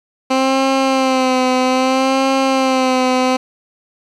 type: tone with vibrato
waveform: 15% pulse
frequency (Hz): 261.6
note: C4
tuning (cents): 0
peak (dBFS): -6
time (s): 0.3-3.37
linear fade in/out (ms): 10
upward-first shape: sine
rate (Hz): 0.62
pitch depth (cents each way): 41
effects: low-pass 6000 Hz 12 dB/octave + 8-bit